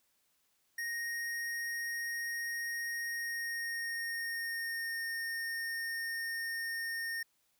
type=tone with pitch glide; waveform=square; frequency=1865 to 1835.1 Hz; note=A#6 to A#6; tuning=0 to -28 cents; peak=-36 dBFS; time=0.78-7.23 s; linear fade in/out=5 ms; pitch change=-28 cents; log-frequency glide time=3.06-5.05 s; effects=white hiss -75 dBFS RMS until 7.59 s